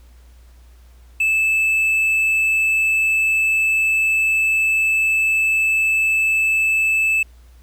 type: tone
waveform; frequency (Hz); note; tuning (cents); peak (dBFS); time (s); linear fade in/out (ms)
triangle; 2624; E7; -9; -13; 1.2-7.23; 5
effects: added 60 Hz sine -43 dBFS peak until 7.62 s + pink hiss -57 dBFS RMS until 7.62 s